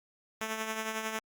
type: tone with tremolo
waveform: 5% pulse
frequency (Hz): 220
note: A3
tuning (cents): 0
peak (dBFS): -20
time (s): 0.41-1.19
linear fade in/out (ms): 2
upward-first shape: triangle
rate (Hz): 11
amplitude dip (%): 55
effects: Opus 48 kbps